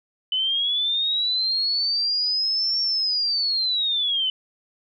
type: linear two-way sweep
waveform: sine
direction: up then down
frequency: 3002 to 5490 to 3002 Hz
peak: -20 dBFS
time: 0.32-4.3 s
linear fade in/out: 2 ms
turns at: 2.81 s
effects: none